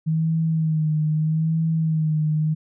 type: tone with vibrato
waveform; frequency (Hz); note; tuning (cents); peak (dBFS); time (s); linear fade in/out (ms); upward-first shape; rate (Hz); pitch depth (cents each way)
sine; 157.8; D#3; +25; -18; 0.06-2.55; 20; sine; 0.79; 46
effects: none